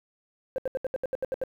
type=tone bursts; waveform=sine; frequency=523.3 Hz; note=C5; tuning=in tune; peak=-23 dBFS; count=10; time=0.56-1.437 s; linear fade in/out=0 ms; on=22 ms; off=73 ms; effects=tanh soft clip ceiling -24 dBFS + 10-bit